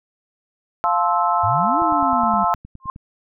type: chord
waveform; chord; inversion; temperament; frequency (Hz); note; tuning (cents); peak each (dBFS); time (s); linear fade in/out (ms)
sine; F major seventh; none; just; 698.5 / 873.1 / 1047.7 / 1309.6; F5 / A5 / C6 / E6; 0 / -14 / +2 / -12; -21; 0.84-2.54; 0
type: exponential two-way sweep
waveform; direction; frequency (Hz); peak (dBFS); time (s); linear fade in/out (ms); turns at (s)
sine; up then down; 92.5 to 339.1 to 195.1; -23; 1.43-2.44; 10; 1.8
type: click train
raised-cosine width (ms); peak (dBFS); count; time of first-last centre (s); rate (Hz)
5; -25; 12; 1.82-2.961; 9.64
type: tone with exponential growth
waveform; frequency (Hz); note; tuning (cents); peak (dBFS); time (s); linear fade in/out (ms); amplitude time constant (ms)
sine; 1057; C6; +17; -18; 2.8-2.9; 1; 21
effects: none